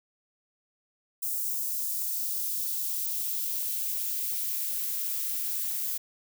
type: noise with high-pass filter sweep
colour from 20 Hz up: violet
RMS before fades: -31 dBFS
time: 1.22-5.98 s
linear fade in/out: 10 ms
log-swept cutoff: 6800 to 940 Hz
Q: 1
effects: none